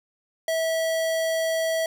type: tone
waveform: square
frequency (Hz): 650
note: E5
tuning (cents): -24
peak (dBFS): -23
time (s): 0.48-1.86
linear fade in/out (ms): 2
effects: none